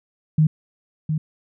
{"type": "tone with echo", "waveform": "sine", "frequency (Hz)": 155.3, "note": "D#3", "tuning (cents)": -3, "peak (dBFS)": -12, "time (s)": [0.38, 0.47], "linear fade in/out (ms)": 5, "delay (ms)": 710, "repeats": 1, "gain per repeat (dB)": -7, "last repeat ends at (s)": 1.18, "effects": []}